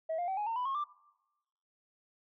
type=tone with pitch steps; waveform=sine; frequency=644 / 702.3 / 765.8 / 835.2 / 910.8 / 993.2 / 1083.1 / 1181.1 Hz; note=E5 / F5 / G5 / G#5 / A#5 / B5 / C#6 / D6; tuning=-41 / +10 / -41 / +10 / -40 / +9 / -40 / +9 cents; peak=-30 dBFS; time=0.09-0.842 s; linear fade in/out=10 ms; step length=94 ms; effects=noise-tail reverb RT60 1.0 s tail -22 dB re dry + tanh soft clip ceiling -29 dBFS